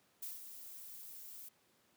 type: noise with ADSR envelope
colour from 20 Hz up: violet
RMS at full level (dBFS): -43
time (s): 0.22-1.49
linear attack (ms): 8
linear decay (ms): 160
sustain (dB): -8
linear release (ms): 9
effects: pink hiss -72 dBFS RMS until 1.96 s + high-pass 150 Hz 12 dB/octave